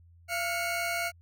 40% pulse tone cluster, 684 / 1431 / 2214 Hz, F5 / F6 / C#7, -36 / +42 / -3 cents, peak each -32 / -35 / -32 dBFS, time 0.28-1.12 s, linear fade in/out 50 ms, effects added 85 Hz sine -54 dBFS peak until 1.21 s

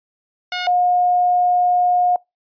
10% pulse / sine tone pair in turn, 722 / 717 Hz, F#5 / F5, -43 / +45 cents, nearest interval unison, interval 12 cents, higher first, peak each -13 dBFS, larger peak neither, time 0.52-0.67 / 0.67-2.16 s, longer second, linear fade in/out 2 ms, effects noise-tail reverb RT60 0.2 s tail -25 dB re dry + resampled to 11025 Hz

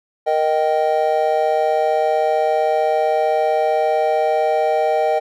triangle chord, Eb major, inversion second, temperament just, 466.7 / 622.3 / 777.8 Hz, Bb4 / Eb5 / G5, +2 / 0 / -14 cents, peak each -19 / -16 / -17 dBFS, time 0.26-5.2 s, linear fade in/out 20 ms, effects none

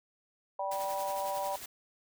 harmonic tone, 194.6 Hz, G3, 12 cents flat, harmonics 3 / 4 / 5, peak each -36 / -36 / -36 dBFS, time 0.59-1.56 s, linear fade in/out 5 ms
white noise with tremolo, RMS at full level -43 dBFS, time 0.71-1.66 s, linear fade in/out 5 ms, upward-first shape sine, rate 11 Hz, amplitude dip 45%
effects none

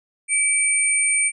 sine tone pair together, 2300 / 8774 Hz, D7 / C#9, -37 / -19 cents, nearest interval octave + major seventh, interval 2318 cents, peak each -21 / -18 dBFS, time 0.28-1.32 s, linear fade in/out 50 ms, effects none

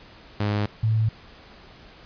sawtooth / sine tone pair in turn, 103.83 / 110.35 Hz, G#2 / A2, 0 / +5 cents, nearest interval minor second, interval 105 cents, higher second, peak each -18 dBFS, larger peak neither, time 0.4-0.66 / 0.83-1.09 s, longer neither, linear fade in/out 5 ms, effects pink hiss -48 dBFS RMS until 2.05 s + resampled to 11025 Hz

